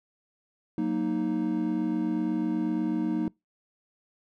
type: chord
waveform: triangle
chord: D# minor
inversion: first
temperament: equal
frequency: 185 / 233.1 / 311.1 Hz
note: F#3 / A#3 / D#4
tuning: 0 / 0 / 0 cents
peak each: -30 / -28 / -26 dBFS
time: 0.78-3.28 s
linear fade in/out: 2 ms
effects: noise-tail reverb RT60 0.2 s tail -25 dB re dry